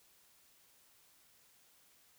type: silence
effects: white hiss -67 dBFS RMS until 2.18 s